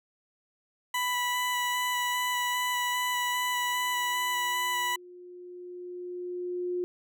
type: tone with vibrato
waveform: 20% pulse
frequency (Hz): 987.8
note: B5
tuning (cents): 0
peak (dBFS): -22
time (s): 0.94-4.96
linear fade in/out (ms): 5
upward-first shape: square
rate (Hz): 2.5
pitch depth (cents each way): 9
type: tone with exponential growth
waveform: sine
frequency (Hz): 357.3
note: F4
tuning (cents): +40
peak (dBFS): -27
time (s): 3.06-6.84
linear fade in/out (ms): 0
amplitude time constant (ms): 820
effects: none

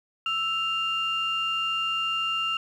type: tone pair together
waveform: sine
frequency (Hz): 1318.5 / 2794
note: E6 / F7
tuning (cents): 0 / 0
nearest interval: octave + minor second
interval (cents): 1300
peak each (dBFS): -28 / -25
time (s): 0.26-2.57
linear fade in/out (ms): 2
effects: tanh soft clip ceiling -19 dBFS + 10-bit

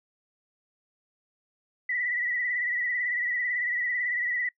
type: tone with vibrato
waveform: sine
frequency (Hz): 1954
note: B6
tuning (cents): -19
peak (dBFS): -26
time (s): 1.89-4.49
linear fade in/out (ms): 5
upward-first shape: sine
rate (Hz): 18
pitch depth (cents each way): 53
effects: noise-tail reverb RT60 0.1 s tail -22 dB re dry

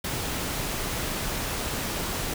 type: noise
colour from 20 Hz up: pink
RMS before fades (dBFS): -30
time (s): 0.04-2.34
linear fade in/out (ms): 5
effects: none

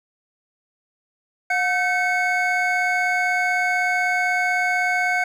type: tone cluster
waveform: triangle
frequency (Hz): 723 / 1534 / 2205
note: F#5 / G6 / C#7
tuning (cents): -40 / -38 / -10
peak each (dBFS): -21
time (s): 1.5-5.24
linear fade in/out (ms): 5
effects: none

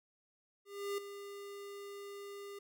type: tone with ADSR envelope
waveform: square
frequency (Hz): 402.4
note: G4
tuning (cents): +45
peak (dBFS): -35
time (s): 0.65-2.59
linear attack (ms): 330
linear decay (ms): 5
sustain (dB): -11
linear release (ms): 6
effects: none

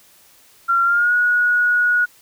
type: tone with pitch glide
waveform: sine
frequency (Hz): 1374 to 1455.7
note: F6 to F#6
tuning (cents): -29 to -29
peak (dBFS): -13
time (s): 0.68-2.06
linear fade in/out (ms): 20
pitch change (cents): +100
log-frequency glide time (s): 0.84-1.13
effects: white hiss -51 dBFS RMS until 2.21 s

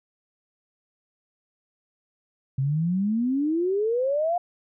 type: exponential sweep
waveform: sine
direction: up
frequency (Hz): 130 to 720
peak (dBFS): -21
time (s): 2.58-4.38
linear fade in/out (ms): 5
effects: none

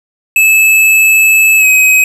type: tone with pitch glide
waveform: square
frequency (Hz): 2607 to 2531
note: E7 to D#7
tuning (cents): -20 to +29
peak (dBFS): -5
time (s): 0.36-2.04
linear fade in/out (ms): 2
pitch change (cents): -51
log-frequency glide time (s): 1.58-1.66
effects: none

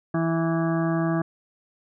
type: harmonic tone with a mistuned harmonic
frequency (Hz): 164.81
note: E3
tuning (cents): 0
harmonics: 1 / 2 / 4 / 5 / 6 / 7 / 8 / 9 / 10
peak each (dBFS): -24 / -25 / -30 / -37 / -45 / -34 / -43 / -42 / -37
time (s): 0.14-1.22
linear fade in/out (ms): 5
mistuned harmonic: 8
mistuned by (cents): -17
effects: none

